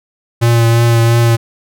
square tone with vibrato, 116.54 Hz, A#2, in tune, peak -8 dBFS, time 0.41-1.37 s, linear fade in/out 20 ms, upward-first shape triangle, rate 2.9 Hz, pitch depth 22 cents each way, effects none

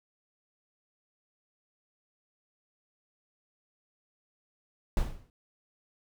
brown noise with exponential decay, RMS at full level -23 dBFS, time 4.97-5.3 s, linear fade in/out 1 ms, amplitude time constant 70 ms, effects none

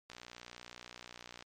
click train, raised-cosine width 0.2 ms, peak -30 dBFS, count 81, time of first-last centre 0.1-1.425 s, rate 60.4 Hz, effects MP3 64 kbps

